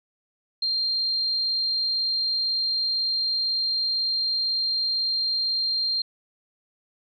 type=tone; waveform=sine; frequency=4186 Hz; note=C8; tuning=in tune; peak=-22 dBFS; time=0.62-6.02 s; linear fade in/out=5 ms; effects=none